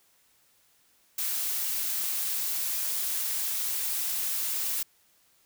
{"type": "noise", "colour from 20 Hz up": "blue", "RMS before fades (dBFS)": -30, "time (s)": [1.18, 4.83], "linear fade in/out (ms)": 5, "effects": ["white hiss -65 dBFS RMS until 5.45 s"]}